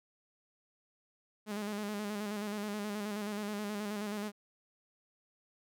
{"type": "tone with vibrato", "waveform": "sawtooth", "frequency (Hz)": 207.7, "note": "G#3", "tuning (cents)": 0, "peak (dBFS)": -32, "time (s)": [1.46, 4.32], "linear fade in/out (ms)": 50, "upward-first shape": "square", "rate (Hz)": 9.4, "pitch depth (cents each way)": 40, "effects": []}